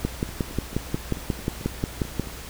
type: two click trains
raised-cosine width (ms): 3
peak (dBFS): -10 / -24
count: 13 / 10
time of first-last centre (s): 0.05-2.197 / 0.29-2.272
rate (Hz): 5.59 / 4.54
effects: added 60 Hz sine -39 dBFS peak until 2.49 s + pink hiss -39 dBFS RMS until 2.49 s